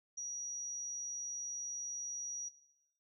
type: tone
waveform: sine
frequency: 5780 Hz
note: F#8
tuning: 41 cents flat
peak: -39 dBFS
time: 0.17-2.49 s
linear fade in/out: 10 ms
effects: noise-tail reverb RT60 0.9 s tail -19 dB re dry